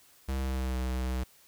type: tone with pitch glide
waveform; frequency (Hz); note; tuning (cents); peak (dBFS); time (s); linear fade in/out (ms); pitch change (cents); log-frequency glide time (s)
square; 66.3 to 63.75; C2 to C2; +23 to -44; -30; 0.28-1.24; 10; -67; 0.4-0.76
effects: white hiss -60 dBFS RMS until 1.47 s